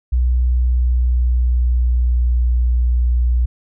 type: tone with pitch glide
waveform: sine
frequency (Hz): 61.74 to 60.54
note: B1 to B1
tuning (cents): 0 to -34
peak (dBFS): -12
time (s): 0.12-3.46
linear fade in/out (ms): 10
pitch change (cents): -34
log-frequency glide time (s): 0.46-2.4
effects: none